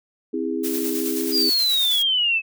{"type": "chord", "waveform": "sine", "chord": "C augmented", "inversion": "none", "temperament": "just", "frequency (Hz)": [261.6, 327, 408.8], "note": ["C4", "E4", "G#4"], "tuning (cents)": [0, -14, -27], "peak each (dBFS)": [-27, -26, -27], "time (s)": [0.33, 1.5], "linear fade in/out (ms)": 10}
{"type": "noise with tremolo", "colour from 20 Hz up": "blue", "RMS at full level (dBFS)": -28, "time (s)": [0.63, 2.03], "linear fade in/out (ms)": 20, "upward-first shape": "square", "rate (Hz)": 9.4, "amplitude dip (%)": 30}
{"type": "exponential sweep", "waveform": "sine", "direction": "down", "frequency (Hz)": [4957, 2578], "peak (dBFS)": -17, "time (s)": [1.31, 2.42], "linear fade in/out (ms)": 50}
{"effects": []}